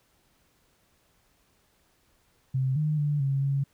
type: tone with pitch steps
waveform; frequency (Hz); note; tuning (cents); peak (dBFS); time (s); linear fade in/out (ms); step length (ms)
sine; 131.6 / 152.5 / 146.9 / 137 / 138.5; C3 / D#3 / D3 / C#3 / C#3; +10 / -34 / +1 / -20 / -1; -23; 2.54-3.64; 10; 220
effects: pink hiss -67 dBFS RMS until 3.73 s